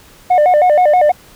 sine tone with vibrato, 659.3 Hz, E5, in tune, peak -4 dBFS, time 0.3-1.12 s, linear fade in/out 10 ms, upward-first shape square, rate 6.3 Hz, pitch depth 170 cents each way, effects tanh soft clip ceiling -6 dBFS + pink hiss -43 dBFS RMS until 1.35 s

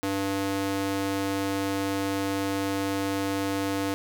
square tone with high-pass filter, 98 Hz, G2, in tune, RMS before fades -28 dBFS, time 0.03-3.94 s, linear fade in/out 0 ms, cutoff 260 Hz, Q 1.2, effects none

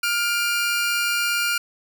sawtooth tone pair together, 1408 / 2379 Hz, F6 / D7, +14 / +22 cents, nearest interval major sixth, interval 908 cents, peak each -18 / -22 dBFS, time 0.03-1.58 s, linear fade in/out 5 ms, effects none

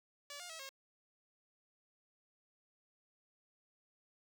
5% pulse tone with pitch steps, 575 / 709 / 647 / 541 Hz, D5 / F5 / E5 / C#5, -37 / +26 / -32 / -42 cents, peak -35 dBFS, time 0.3-0.692 s, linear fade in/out 2 ms, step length 98 ms, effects none

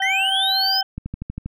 harmonic tone, 772 Hz, G5, 27 cents flat, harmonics 1 / 2 / 4, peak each -24 / -29 / -27 dBFS, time 0-0.83 s, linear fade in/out 5 ms
triangle linear sweep, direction up, 1892 to 5180 Hz, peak -17 dBFS, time 0.02-0.81 s, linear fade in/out 2 ms
click train, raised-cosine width 5 ms, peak -16 dBFS, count 7, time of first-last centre 0.98-1.46 s, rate 12.5 Hz
effects none

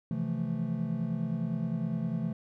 triangle chord, F major seventh, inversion second, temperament equal with one note detuned, 131.95 / 164.81 / 174.61 / 220 Hz, C3 / E3 / F3 / A3, +15 / 0 / 0 / 0 cents, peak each -35 / -32 / -34 / -32 dBFS, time 0.11-2.33 s, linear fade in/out 2 ms, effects none

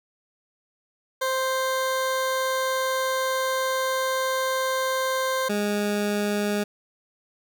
20% pulse tone pair in turn, 523.3 / 206.4 Hz, C5 / G#3, 0 / -10 cents, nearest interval octave + major third, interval 1610 cents, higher first, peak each -18 dBFS, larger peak neither, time 1.21-5.49 / 5.49-6.64 s, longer first, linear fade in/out 10 ms, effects none

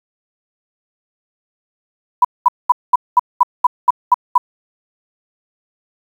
sine tone bursts, 987.8 Hz, B5, in tune, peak -5 dBFS, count 10, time 2.22-4.38 s, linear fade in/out 5 ms, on 27 ms, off 210 ms, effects 7-bit

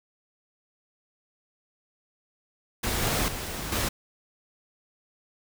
pink noise with level steps, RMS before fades -28 / -26 / -34 / -27 dBFS, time 2.83-3.89 s, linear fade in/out 10 ms, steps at 3.02 / 3.28 / 3.72 s, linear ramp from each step 2 ms, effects none

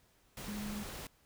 sine tone in noise, 207.7 Hz, G#3, in tune, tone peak -39 dBFS, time 0.48-0.83 s, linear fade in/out 2 ms, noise pink, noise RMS -45 dBFS, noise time 0.37-1.07 s, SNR +3 dB, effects pink hiss -69 dBFS RMS until 1.25 s

